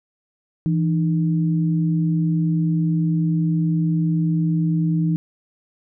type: tone pair together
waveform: sine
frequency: 164.81 / 304.9 Hz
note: E3 / D#4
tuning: 0 / -35 cents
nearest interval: major seventh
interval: 1065 cents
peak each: -17 / -25 dBFS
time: 0.66-5.16 s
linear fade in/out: 0 ms
effects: none